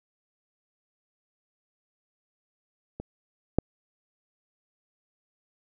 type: clicks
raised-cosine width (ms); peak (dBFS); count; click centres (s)
2; -22 / -7; 2; 3 / 3.586
effects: none

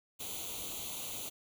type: noise with comb filter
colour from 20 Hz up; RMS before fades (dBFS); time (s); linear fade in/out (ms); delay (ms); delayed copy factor
white; -41; 0.19-1.3; 20; 0.29; +0.85
effects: none

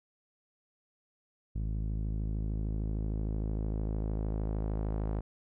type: tone with low-pass filter sweep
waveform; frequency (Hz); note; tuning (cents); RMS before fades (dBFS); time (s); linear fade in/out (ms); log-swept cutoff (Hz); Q
sawtooth; 53.2; G#1; +42; -33; 1.55-5.21; 10; 180 to 840; 0.81
effects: none

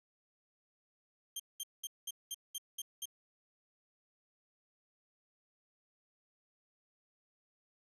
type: tone bursts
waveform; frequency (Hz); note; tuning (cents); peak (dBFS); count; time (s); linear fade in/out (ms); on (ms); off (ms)
15% pulse; 3176; G7; +22; -31; 8; 1.36-3.056; 5; 37; 200
effects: resampled to 32000 Hz + 11-bit

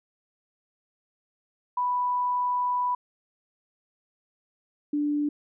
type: tone pair in turn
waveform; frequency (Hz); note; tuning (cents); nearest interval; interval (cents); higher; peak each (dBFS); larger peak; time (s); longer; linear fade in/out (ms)
sine; 987.8 / 293.7; B5 / D4; 0 / 0; octave + major sixth; 2100; first; -23; neither; 1.77-2.95 / 4.93-5.29; first; 5
effects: none

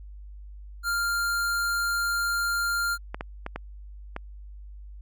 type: tone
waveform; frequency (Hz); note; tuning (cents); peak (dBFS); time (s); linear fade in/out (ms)
square; 1396.9; F6; 0; -25; 0.83-2.98; 50
type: clicks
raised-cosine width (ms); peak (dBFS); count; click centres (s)
0.5; -17; 5; 3.145 / 3.209 / 3.464 / 3.56 / 4.164
effects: added 50 Hz sine -40 dBFS peak until 5.01 s

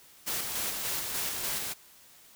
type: noise with tremolo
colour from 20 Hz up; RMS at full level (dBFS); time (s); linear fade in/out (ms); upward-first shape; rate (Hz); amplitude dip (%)
white; -32; 0.26-1.74; 20; square; 3.4; 30
effects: white hiss -56 dBFS RMS until 2.35 s

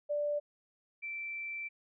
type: tone pair in turn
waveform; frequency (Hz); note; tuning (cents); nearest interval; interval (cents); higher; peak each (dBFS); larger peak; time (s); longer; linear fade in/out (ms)
sine; 587.3 / 2337; D5 / D7; 0 / -9; 2 octaves; 2391; second; -30 / -37; first; 0.09-0.4 / 1.02-1.69; second; 20
effects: none

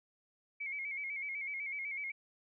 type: tone with vibrato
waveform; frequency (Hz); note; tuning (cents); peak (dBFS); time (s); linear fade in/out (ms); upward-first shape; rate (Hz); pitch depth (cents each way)
sine; 2221; C#7; +3; -37; 0.6-2.12; 10; square; 8; 56
effects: none

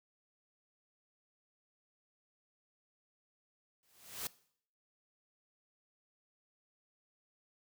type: noise with exponential growth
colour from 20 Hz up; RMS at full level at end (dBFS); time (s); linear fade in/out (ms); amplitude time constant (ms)
white; -37; 3.83-4.27; 1; 95
effects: noise-tail reverb RT60 0.6 s tail -20 dB re dry

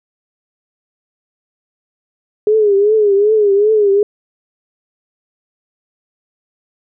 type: tone with vibrato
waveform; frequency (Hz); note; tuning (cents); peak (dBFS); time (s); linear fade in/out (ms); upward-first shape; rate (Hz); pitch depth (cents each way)
sine; 415.3; G#4; 0; -8; 2.47-4.03; 2; triangle; 2.6; 110
effects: none

